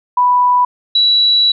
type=tone pair in turn; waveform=sine; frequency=987.8 / 3924 Hz; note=B5 / B7; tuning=0 / -12 cents; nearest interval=2 octaves; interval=2388 cents; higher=second; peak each=-8 dBFS; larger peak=neither; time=0.17-0.65 / 0.95-1.52 s; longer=second; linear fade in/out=5 ms; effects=none